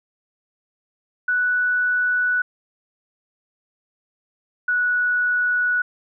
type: tone pair in turn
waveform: sine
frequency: 1480 / 1470.6 Hz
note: F#6 / F#6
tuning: 0 / -11 cents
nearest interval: unison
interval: 11 cents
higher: first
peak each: -17 dBFS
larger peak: neither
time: 1.28-2.42 / 4.68-5.82 s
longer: neither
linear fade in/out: 5 ms
effects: none